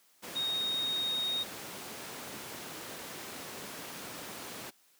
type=tone in noise; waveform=sine; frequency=3729 Hz; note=A#7; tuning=in tune; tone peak=-30 dBFS; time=0.35-1.44 s; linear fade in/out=20 ms; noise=pink; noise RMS=-42 dBFS; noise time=0.22-4.71 s; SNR=+9 dB; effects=white hiss -66 dBFS RMS until 4.99 s + high-pass 200 Hz 12 dB/octave